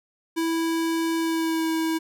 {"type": "tone with pitch glide", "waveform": "square", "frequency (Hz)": [328.7, 323.2], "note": ["E4", "E4"], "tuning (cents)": [-5, -34], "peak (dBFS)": -23, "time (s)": [0.36, 1.99], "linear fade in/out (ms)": 20, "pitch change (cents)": -29, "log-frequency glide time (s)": [1.17, 1.69], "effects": []}